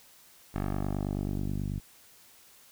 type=tone with low-pass filter sweep; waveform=10% pulse; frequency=49.31 Hz; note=G1; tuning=11 cents sharp; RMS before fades=-32 dBFS; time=0.54-1.8 s; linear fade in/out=10 ms; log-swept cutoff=1800 to 160 Hz; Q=0.85; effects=white hiss -57 dBFS RMS until 2.71 s